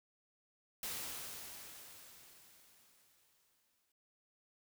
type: noise with exponential decay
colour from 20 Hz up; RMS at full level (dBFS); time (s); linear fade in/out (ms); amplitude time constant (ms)
white; -41; 0.83-3.92; 2; 670
effects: none